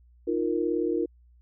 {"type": "chord", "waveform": "sine", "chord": "Eb suspended second", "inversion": "none", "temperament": "equal", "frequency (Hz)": [311.1, 349.2, 466.2], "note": ["Eb4", "F4", "Bb4"], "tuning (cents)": [0, 0, 0], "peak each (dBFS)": [-29, -27, -29], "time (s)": [0.27, 1.06], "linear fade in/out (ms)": 10, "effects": ["added 60 Hz sine -54 dBFS peak until 1.41 s"]}